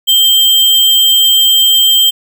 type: tone with sample-and-hold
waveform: sine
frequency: 3156 Hz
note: G7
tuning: 11 cents sharp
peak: -5 dBFS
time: 0.07-2.11 s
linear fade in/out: 20 ms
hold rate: 11025 Hz
effects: none